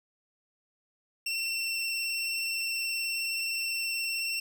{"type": "tone with vibrato", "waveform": "25% pulse", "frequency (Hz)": 2705, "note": "E7", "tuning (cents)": 44, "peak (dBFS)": -26, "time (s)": [1.26, 4.4], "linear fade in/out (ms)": 5, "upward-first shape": "sine", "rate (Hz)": 19, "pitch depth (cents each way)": 19, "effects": []}